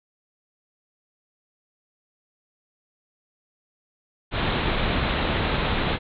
pink low-pass noise, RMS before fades -24 dBFS, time 4.31-5.99 s, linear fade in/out 50 ms, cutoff 4000 Hz, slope 96 dB/octave, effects none

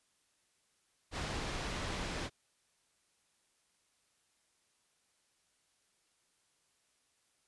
pink low-pass noise, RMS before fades -39 dBFS, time 1.11-2.3 s, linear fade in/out 50 ms, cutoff 5500 Hz, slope 12 dB/octave, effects white hiss -75 dBFS RMS until 7.47 s + resampled to 24000 Hz

